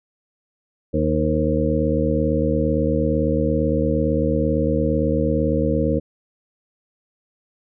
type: harmonic tone with a mistuned harmonic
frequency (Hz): 77.78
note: D#2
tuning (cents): 0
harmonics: 1 / 2 / 3 / 4 / 6 / 7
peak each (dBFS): -24 / -24 / -24 / -24 / -24 / -24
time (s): 0.93-6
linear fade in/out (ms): 20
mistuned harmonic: 7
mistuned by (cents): -30
effects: none